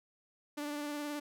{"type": "tone with vibrato", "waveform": "sawtooth", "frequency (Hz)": 293.7, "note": "D4", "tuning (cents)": 0, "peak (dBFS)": -33, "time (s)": [0.57, 1.2], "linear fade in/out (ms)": 10, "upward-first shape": "triangle", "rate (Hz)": 19, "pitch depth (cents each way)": 31, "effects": []}